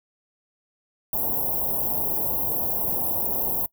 white band-stop noise, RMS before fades -25 dBFS, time 1.13-3.66 s, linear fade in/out 2 ms, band 930 to 12000 Hz, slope 48 dB/octave, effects noise-tail reverb RT60 0.1 s tail -22 dB re dry

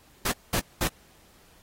pink noise bursts, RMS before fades -26 dBFS, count 3, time 0.25-0.877 s, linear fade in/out 5 ms, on 69 ms, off 210 ms, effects pink hiss -58 dBFS RMS until 1.62 s + AAC 48 kbps

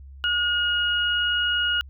sine tone pair together, 1436.8 / 2882 Hz, F6 / F#7, +49 / -46 cents, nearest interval octave, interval 1205 cents, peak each -23 dBFS, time 0.24-1.81 s, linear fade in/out 0 ms, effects added 68 Hz sine -40 dBFS peak until 1.89 s

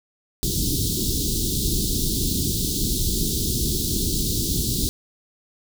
pink band-stop noise, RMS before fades -23 dBFS, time 0.43-4.89 s, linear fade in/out 0 ms, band 390 to 3600 Hz, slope 48 dB/octave, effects none

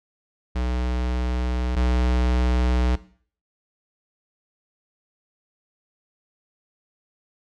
square tone pair in turn, 61.7 / 61.7 Hz, B1 / B1, -1 / -1 cents, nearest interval unison, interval 0 cents, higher neither, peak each -23 / -19 dBFS, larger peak second, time 0.55-1.76 / 1.76-2.96 s, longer first, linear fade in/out 10 ms, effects noise-tail reverb RT60 0.5 s tail -17 dB re dry + low-pass 5000 Hz 12 dB/octave

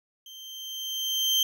35% pulse tone with level ramp, 3136 Hz, G7, in tune, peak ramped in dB -42 to -18 dBFS, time 0.26-1.43 s, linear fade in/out 2 ms, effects none

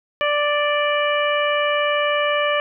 harmonic tone, 587.3 Hz, D5, in tune, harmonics 1 / 2 / 3 / 4 / 5, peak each -20 / -23 / -25 / -26 / -27 dBFS, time 0.21-2.6 s, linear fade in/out 0 ms, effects none

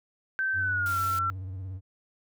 sine tone with pitch glide, 1549 to 1348.5 Hz, G6 to E6, -21 to +39 cents, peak -25 dBFS, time 0.39-1.3 s, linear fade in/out 0 ms, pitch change -240 cents, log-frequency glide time 0.58-1 s
triangle tone with vibrato, 94.1 Hz, F#2, 30 cents sharp, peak -32 dBFS, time 0.53-1.81 s, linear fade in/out 50 ms, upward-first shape square, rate 17 Hz, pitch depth 51 cents each way
white noise, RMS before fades -41 dBFS, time 0.86-1.19 s, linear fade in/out 2 ms
effects none

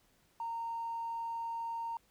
triangle tone with tanh clipping, 922 Hz, A#5, 19 cents flat, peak -35 dBFS, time 0.4-1.97 s, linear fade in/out 2 ms, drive 1 dB, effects pink hiss -70 dBFS RMS until 2.1 s

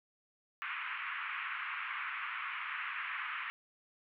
pink band-pass noise, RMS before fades -40 dBFS, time 0.62-3.5 s, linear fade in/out 0 ms, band 1100 to 2700 Hz, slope 48 dB/octave, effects none

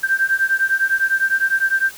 sine beating tone pair, 1568 / 1577.9 Hz, G6 / G6, 0 / +11 cents, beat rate 9.9 Hz, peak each -18 dBFS, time 0.03-1.91 s, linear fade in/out 10 ms, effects white hiss -39 dBFS RMS until 1.97 s

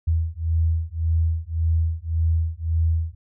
sine beating tone pair, 80.8 / 82.6 Hz, E2 / E2, -34 / +4 cents, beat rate 1.8 Hz, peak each -22 / -22 dBFS, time 0.07-3.15 s, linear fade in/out 10 ms, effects none

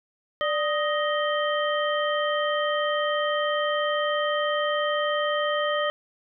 harmonic tone with a mistuned harmonic, 624 Hz, D#5, 5 cents sharp, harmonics 1 / 2 / 3 / 5, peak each -25 / -28 / -30 / -32 dBFS, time 0.41-5.9 s, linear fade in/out 0 ms, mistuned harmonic 1, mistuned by -94 cents, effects none

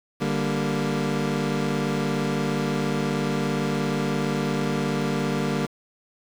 25% pulse chord, G minor, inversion second, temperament equal, 146.83 / 196 / 233.1 Hz, D3 / G3 / Bb3, 0 / 0 / 0 cents, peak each -24 dBFS, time 0.2-5.67 s, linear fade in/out 20 ms, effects low-pass 7000 Hz 12 dB/octave + 7-bit

